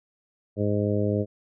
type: harmonic tone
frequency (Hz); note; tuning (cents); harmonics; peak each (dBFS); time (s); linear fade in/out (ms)
103.4; G#2; -7; 1 / 2 / 3 / 4 / 5 / 6; -26 / -28 / -30 / -29 / -30 / -33; 0.56-1.26; 50
effects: none